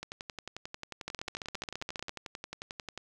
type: two click trains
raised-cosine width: 0.2 ms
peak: -22 / -19 dBFS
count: 34 / 16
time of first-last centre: 0.03-2.976 / 1.08-2.094 s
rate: 11.2 / 14.8 Hz
effects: none

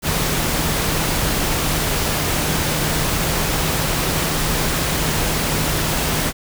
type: tone in noise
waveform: sine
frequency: 155.56 Hz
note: D#3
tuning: in tune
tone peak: -27 dBFS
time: 0.02-6.33 s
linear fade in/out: 50 ms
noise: pink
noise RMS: -20 dBFS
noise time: 0.02-6.33 s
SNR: -10 dB
effects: none

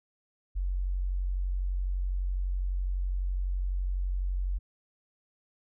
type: tone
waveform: sine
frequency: 45.97 Hz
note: F#1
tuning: 10 cents flat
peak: -27 dBFS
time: 0.55-4.59 s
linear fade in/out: 20 ms
effects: none

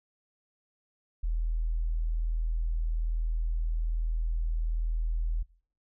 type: tone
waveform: sine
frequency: 40.59 Hz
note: E1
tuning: 26 cents flat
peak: -26 dBFS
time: 1.23-5.43 s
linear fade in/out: 10 ms
effects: noise-tail reverb RT60 0.5 s tail -22 dB re dry

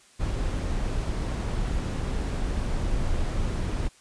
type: noise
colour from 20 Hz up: brown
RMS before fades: -27 dBFS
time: 0.19-3.89 s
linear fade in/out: 20 ms
effects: white hiss -56 dBFS RMS until 4 s + resampled to 22050 Hz

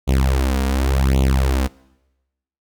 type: tone with flanger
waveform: sawtooth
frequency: 66.4 Hz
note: C2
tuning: 26 cents sharp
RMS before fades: -17 dBFS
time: 0.07-1.68 s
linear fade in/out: 20 ms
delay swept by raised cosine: 0.29 to 4.29 ms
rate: 0.89 Hz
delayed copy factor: +0.95
effects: noise-tail reverb RT60 1.0 s tail -23 dB re dry

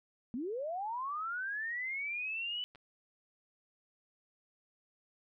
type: linear sweep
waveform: sine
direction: up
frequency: 220 to 2996 Hz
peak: -35 dBFS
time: 0.34-2.64 s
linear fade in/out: 0 ms
type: clicks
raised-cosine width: 0.3 ms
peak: -40 dBFS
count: 2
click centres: 2.75 / 2.757 s
effects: none

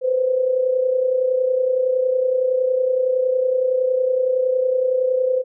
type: tone with amplitude modulation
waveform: sine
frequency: 512 Hz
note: C5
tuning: 38 cents flat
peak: -13 dBFS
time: 0.01-5.44 s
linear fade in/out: 50 ms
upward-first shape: sine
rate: 30.8 Hz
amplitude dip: 60%
effects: none

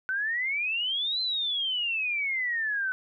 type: exponential two-way sweep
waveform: sine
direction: up then down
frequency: 1500 to 4114 to 1500 Hz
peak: -26 dBFS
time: 0.09-2.92 s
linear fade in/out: 0 ms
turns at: 1.21 s
effects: none

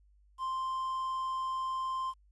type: tone with quantisation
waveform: triangle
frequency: 1046.5 Hz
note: C6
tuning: in tune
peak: -30 dBFS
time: 0.38-2.14 s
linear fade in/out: 50 ms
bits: 10
effects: added 50 Hz sine -61 dBFS peak until 2.31 s + resampled to 24000 Hz

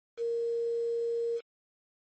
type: tone with quantisation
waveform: sine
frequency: 466.2 Hz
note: A#4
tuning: in tune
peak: -28 dBFS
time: 0.17-1.41 s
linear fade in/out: 50 ms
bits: 8
effects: low-pass 5000 Hz 12 dB/octave + MP3 32 kbps

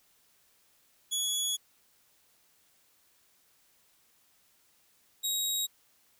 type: tone pair in turn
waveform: 20% pulse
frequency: 3374 / 3802 Hz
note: G#7 / A#7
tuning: +27 / +33 cents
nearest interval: major second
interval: 206 cents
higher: second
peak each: -23 dBFS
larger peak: neither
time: 1.11-1.57 / 5.23-5.67 s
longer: first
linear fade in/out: 20 ms
effects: white hiss -67 dBFS RMS until 6.19 s

